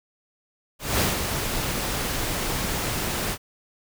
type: noise with ADSR envelope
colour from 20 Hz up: pink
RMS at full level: -21 dBFS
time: 0.79-3.38 s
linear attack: 210 ms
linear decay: 160 ms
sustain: -6 dB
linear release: 61 ms
effects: none